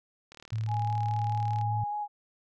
click train, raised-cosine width 0.2 ms, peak -30 dBFS, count 50, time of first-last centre 0.32-1.613 s, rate 37.9 Hz
sine tone, 110 Hz, A2, in tune, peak -28 dBFS, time 0.52-1.84 s, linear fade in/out 5 ms
sine tone with vibrato, 830.6 Hz, G#5, in tune, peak -30 dBFS, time 0.67-2.08 s, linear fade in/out 50 ms, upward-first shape square, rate 4.8 Hz, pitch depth 11 cents each way
effects none

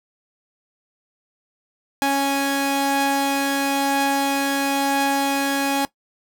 sawtooth tone pair together, 277 / 830 Hz, C#4 / G#5, -1 / -1 cents, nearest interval octave + perfect fifth, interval 1900 cents, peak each -17 / -18 dBFS, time 2.02-5.85 s, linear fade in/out 0 ms, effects noise-tail reverb RT60 0.1 s tail -18 dB re dry

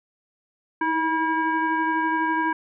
sine tone with frequency modulation, 969 Hz, B5, 33 cents flat, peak -20 dBFS, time 0.81-2.53 s, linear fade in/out 5 ms, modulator 650 Hz, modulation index 1.1, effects none

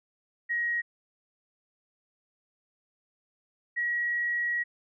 sine tone pair in turn, 1892 / 1910.7 Hz, A#6 / A#6, +25 / +42 cents, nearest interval unison, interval 17 cents, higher second, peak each -26 dBFS, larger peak neither, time 0.49-0.82 / 3.76-4.64 s, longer second, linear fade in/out 20 ms, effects none

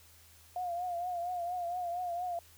sine tone with vibrato, 707 Hz, F5, 21 cents sharp, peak -33 dBFS, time 0.56-2.39 s, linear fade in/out 2 ms, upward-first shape triangle, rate 4.3 Hz, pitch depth 69 cents each way, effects added 82 Hz sine -62 dBFS peak until 2.57 s + white hiss -60 dBFS RMS until 2.57 s

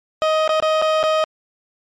30% pulse tone with dropouts, 627 Hz, D#5, 13 cents sharp, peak -12 dBFS, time 0.22-1.24 s, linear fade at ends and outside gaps 0 ms, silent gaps 0.477-0.492 / 0.601-0.625 / 0.816-0.822 / 1.03-1.037 s, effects low-pass 4000 Hz 12 dB/octave + MP3 64 kbps

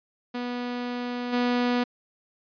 sawtooth tone with level steps, 244.6 Hz, B3, 16 cents flat, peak -25 / -18 dBFS, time 0.34-1.84 s, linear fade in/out 10 ms, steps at 1.32 s, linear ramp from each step 20 ms, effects resampled to 11025 Hz

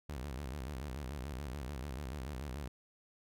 sawtooth tone with vibrato, 68 Hz, C#2, 33 cents flat, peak -36 dBFS, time 0.09-2.68 s, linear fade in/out 5 ms, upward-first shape square, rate 6.9 Hz, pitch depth 150 cents each way, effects none

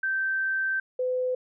sine tone pair in turn, 1556 / 506.2 Hz, G6 / B4, -13 / +43 cents, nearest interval octave + perfect fifth, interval 1944 cents, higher first, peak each -24 dBFS, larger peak neither, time 0.03-0.8 / 0.99-1.35 s, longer first, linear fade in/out 5 ms, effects none

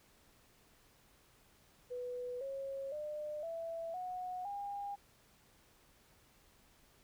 sine tone with pitch steps, 493.9 / 544.9 / 601.1 / 663.1 / 731.5 / 807 Hz, B4 / C#5 / D5 / E5 / F#5 / G#5, 0 / -30 / +40 / +10 / -20 / -50 cents, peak -39 dBFS, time 1.9-4.96 s, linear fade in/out 20 ms, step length 510 ms, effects pink hiss -67 dBFS RMS until 7.03 s

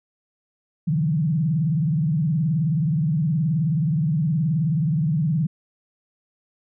sine tone with vibrato, 156.2 Hz, D#3, 7 cents sharp, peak -18 dBFS, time 0.87-5.47 s, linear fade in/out 10 ms, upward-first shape triangle, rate 19 Hz, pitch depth 260 cents each way, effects none

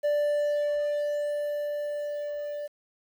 triangle tone with level ramp, 587.3 Hz, D5, in tune, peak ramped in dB -20 to -30 dBFS, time 0.03-2.68 s, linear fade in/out 20 ms, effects 9-bit

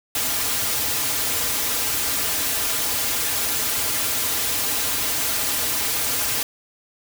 white noise with comb filter, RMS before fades -23 dBFS, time 0.15-6.43 s, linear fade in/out 2 ms, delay 5.4 ms, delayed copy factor -0.85, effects none

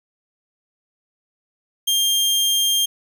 sawtooth tone, 3200 Hz, G7, 35 cents sharp, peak -13 dBFS, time 1.87-2.86 s, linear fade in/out 10 ms, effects none

